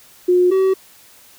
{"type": "tone pair in turn", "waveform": ["sine", "triangle"], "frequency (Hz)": [359.5, 380.9], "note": ["F#4", "G4"], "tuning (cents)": [-50, -50], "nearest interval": "minor second", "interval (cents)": 100, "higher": "second", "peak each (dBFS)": -10, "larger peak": "neither", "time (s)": [[0.28, 0.51], [0.51, 0.74]], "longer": "neither", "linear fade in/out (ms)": 10, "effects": ["white hiss -47 dBFS RMS until 1.38 s"]}